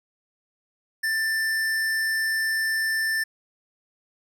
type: tone with tanh clipping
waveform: sine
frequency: 1776 Hz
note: A6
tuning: 16 cents sharp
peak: -24 dBFS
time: 1.03-3.24 s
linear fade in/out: 10 ms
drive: 18 dB
effects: none